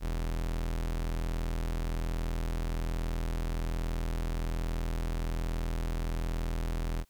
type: tone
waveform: 40% pulse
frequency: 41.2 Hz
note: E1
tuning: in tune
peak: -29 dBFS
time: 0-7.05 s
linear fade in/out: 50 ms
effects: white hiss -70 dBFS RMS until 7.09 s